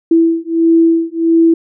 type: beating tone pair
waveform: sine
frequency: 329.6 / 331.1 Hz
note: E4 / E4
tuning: 0 / +8 cents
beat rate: 1.5 Hz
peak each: -11 dBFS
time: 0.11-1.54 s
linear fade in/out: 5 ms
effects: none